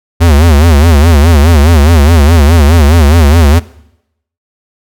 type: tone with vibrato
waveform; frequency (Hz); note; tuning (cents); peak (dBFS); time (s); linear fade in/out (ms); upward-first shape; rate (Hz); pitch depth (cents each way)
square; 77.78; D#2; 0; -3; 0.2-3.6; 20; sine; 4.8; 180
effects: noise-tail reverb RT60 0.8 s tail -20 dB re dry